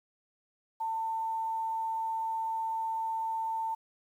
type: tone with quantisation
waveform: sine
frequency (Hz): 896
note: A5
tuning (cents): +31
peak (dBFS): -30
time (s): 0.8-3.75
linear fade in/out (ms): 10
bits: 10
effects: none